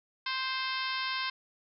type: harmonic tone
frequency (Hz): 523.3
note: C5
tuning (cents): 0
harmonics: 2 / 3 / 4 / 5 / 6 / 7 / 8 / 9 / 10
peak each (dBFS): -36 / -38 / -39 / -40 / -41 / -41 / -42 / -43 / -43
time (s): 0.26-1.3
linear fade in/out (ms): 5
effects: none